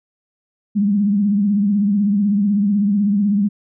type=tone with vibrato; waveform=sine; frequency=203.2 Hz; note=G#3; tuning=38 cents flat; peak=-13 dBFS; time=0.75-3.49 s; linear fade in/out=20 ms; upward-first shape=triangle; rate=16 Hz; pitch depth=94 cents each way; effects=none